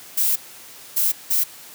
violet noise bursts at uneven times, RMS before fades -19 dBFS, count 3, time 0.17-0.36 / 0.96-1.12 / 1.3-1.44 s, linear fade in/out 10 ms, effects white hiss -42 dBFS RMS until 1.74 s + high-pass 100 Hz 12 dB/octave

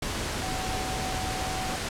sine tone in noise, 751 Hz, F#5, 26 cents sharp, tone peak -34 dBFS, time 0.42-1.76 s, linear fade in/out 5 ms, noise pink, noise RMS -31 dBFS, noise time 0.02-1.89 s, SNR -6 dB, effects low-pass 9000 Hz 12 dB/octave

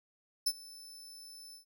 sawtooth tone with ADSR envelope, 5274 Hz, E8, in tune, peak -23 dBFS, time 0.46-1.65 s, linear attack 11 ms, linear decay 51 ms, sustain -23 dB, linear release 110 ms, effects none

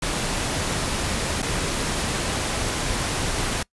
pink noise with dropouts, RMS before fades -25 dBFS, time 0.02-3.63 s, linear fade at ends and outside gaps 5 ms, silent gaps 1.421-1.426 s, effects noise-tail reverb RT60 0.1 s tail -24 dB re dry + resampled to 24000 Hz

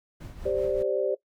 brown noise with tremolo, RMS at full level -38 dBFS, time 0.2-0.83 s, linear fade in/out 10 ms, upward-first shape triangle, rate 5.2 Hz, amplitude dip 60%
sine chord, G suspended fourth, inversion none, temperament just, 392 / 522.7 / 588 Hz, G4 / C5 / D5, 0 / -2 / +2 cents, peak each -28 dBFS, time 0.45-1.15 s, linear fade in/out 10 ms
effects noise-tail reverb RT60 0.1 s tail -18 dB re dry

